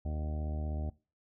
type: harmonic tone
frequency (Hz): 76.3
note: D#2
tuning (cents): -33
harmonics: 1 / 2 / 3 / 4 / 5 / 6 / 7 / 8 / 9 / 10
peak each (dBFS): -33 / -43 / -44 / -49 / -53 / -57 / -58 / -49 / -58 / -53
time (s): 0.05-0.9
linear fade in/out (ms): 5
effects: noise-tail reverb RT60 0.3 s tail -20 dB re dry